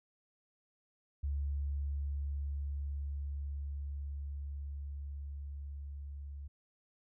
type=tone with level ramp; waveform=sine; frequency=70.9 Hz; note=C#2; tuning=40 cents sharp; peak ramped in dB=-32 to -42 dBFS; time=1.23-6.48 s; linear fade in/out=10 ms; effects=none